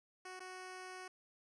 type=tone with dropouts; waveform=10% pulse; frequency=370 Hz; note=F#4; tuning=in tune; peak=-39 dBFS; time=0.25-1.08 s; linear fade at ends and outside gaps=5 ms; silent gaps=0.395-0.403 s; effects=resampled to 22050 Hz